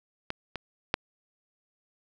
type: clicks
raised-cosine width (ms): 0.3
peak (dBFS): -15 / -18 / -7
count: 3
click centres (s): 0.304 / 0.557 / 0.941
effects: none